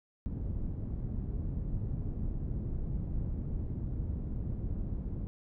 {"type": "low-pass noise", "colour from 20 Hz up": "pink", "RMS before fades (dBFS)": -35, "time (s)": [0.26, 5.27], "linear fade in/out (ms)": 0, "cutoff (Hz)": 180, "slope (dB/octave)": 12, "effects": []}